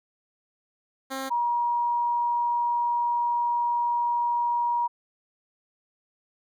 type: tone pair in turn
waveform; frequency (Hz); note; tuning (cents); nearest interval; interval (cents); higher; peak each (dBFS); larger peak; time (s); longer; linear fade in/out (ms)
10% pulse / sine; 266.9 / 953.5; C4 / A#5; +35 / +39; octave + minor seventh; 2204; second; -22; neither; 1.1-1.3 / 1.3-4.88; second; 20
effects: none